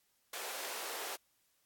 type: high-pass noise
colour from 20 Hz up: pink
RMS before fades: -42 dBFS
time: 0.33-1.16 s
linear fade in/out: 5 ms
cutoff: 440 Hz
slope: 24 dB/octave
effects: white hiss -75 dBFS RMS until 1.65 s + AAC 64 kbps